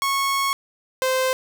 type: tone pair in turn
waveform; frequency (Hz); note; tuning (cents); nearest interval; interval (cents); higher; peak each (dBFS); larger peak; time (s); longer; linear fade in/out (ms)
sawtooth; 1100 / 519.1; C#6 / C5; -14 / -14; octave + minor second; 1300; first; -16 / -15; second; 0.02-0.53 / 1.02-1.33; first; 0
effects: none